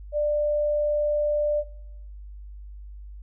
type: tone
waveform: sine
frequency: 593 Hz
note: D5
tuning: 17 cents sharp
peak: -21 dBFS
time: 0.12-1.64 s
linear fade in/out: 50 ms
effects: noise-tail reverb RT60 0.7 s tail -18 dB re dry + added 50 Hz sine -38 dBFS peak until 3.22 s